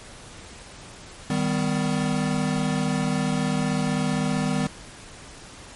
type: chord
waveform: square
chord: Eb augmented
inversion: none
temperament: equal with one note detuned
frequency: 155.56 / 196 / 251.4 Hz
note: Eb3 / G3 / B3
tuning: 0 / 0 / +31 cents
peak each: -27 dBFS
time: 1.3-4.67 s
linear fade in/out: 2 ms
effects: pink hiss -43 dBFS RMS until 5.75 s + MP3 48 kbps